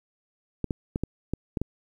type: clicks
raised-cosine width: 3 ms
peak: -14 dBFS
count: 7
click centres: 0.643 / 0.708 / 0.959 / 1.036 / 1.336 / 1.572 / 1.616 s
effects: 9-bit